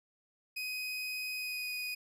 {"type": "tone with pitch glide", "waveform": "30% pulse", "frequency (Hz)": [2508, 2483], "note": ["D#7", "D#7"], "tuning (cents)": [13, -4], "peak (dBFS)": -33, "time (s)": [0.56, 1.95], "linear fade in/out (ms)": 10, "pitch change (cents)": -17, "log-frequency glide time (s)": [1.36, 1.7], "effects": []}